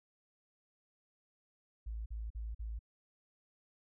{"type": "tone bursts", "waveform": "sine", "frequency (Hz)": 55, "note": "A1", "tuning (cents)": 0, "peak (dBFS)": -38, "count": 4, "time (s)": [1.86, 2.792], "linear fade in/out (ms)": 10, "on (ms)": 200, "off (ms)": 44, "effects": []}